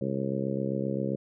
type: harmonic tone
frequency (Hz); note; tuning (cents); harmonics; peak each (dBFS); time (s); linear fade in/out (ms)
67.6; C#2; -43; 2 / 3 / 4 / 5 / 6 / 7 / 8; -34 / -32 / -37 / -36 / -37 / -37 / -36; 0.01-1.16; 5
effects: none